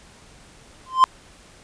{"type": "tone with exponential growth", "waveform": "triangle", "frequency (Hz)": 1040, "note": "C6", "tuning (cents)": -11, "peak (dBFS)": -4, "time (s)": [0.86, 1.04], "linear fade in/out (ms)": 0, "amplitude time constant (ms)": 37, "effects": ["pink hiss -49 dBFS RMS until 1.63 s", "resampled to 22050 Hz"]}